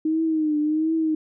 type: tone with vibrato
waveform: sine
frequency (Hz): 311.1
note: D#4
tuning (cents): 0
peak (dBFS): -19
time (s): 0.05-1.15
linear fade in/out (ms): 5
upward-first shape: triangle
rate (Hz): 1.4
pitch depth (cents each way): 79
effects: none